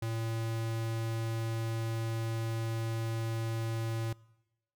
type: tone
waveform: square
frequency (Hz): 113.4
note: A#2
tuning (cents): -47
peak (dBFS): -33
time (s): 0.02-4.13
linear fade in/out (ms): 5
effects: noise-tail reverb RT60 1.0 s tail -23 dB re dry